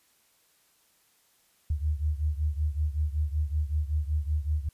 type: beating tone pair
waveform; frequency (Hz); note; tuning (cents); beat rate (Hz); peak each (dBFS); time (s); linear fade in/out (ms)
sine; 74.1 / 79.4; D2 / D#2; +16 / +36; 5.3; -27 / -30; 1.7-4.69; 5
effects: white hiss -66 dBFS RMS until 4.73 s + resampled to 32000 Hz